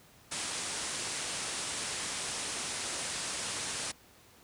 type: low-pass noise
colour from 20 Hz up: white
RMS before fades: -37 dBFS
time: 0.31-3.92 s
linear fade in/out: 10 ms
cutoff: 9900 Hz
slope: 96 dB/octave
effects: pink hiss -59 dBFS RMS until 4.43 s + high-pass 60 Hz 12 dB/octave